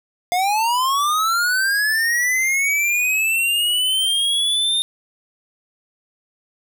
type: linear sweep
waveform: square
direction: up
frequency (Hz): 698.5 to 3651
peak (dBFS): -17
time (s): 0.32-4.82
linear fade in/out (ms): 0
effects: none